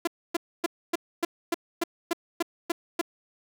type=tone bursts; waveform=sawtooth; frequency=340 Hz; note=F4; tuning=46 cents flat; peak=-19 dBFS; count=11; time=0.05-3.014 s; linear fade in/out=5 ms; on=24 ms; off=270 ms; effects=none